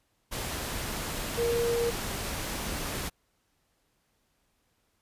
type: tone in noise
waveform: sine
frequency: 470 Hz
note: A#4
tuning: 14 cents sharp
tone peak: -25 dBFS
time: 1.37-1.91 s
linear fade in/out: 20 ms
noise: pink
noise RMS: -34 dBFS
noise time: 0.31-3.1 s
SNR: +6 dB
effects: pink hiss -73 dBFS RMS until 5.01 s + resampled to 32000 Hz